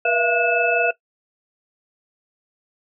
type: tone cluster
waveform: sine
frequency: 480.3 / 658 / 683 / 1454 / 2619 Hz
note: B4 / E5 / F5 / F#6 / E7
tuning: -48 / -3 / -39 / -31 / -12 cents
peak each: -23 / -26 / -22 / -23 / -21 dBFS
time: 0.05-0.91 s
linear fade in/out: 5 ms
effects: noise-tail reverb RT60 0.1 s tail -17 dB re dry